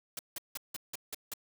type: noise bursts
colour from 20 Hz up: white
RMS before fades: -39 dBFS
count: 7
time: 0.17-1.337 s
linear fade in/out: 2 ms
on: 21 ms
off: 170 ms
effects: none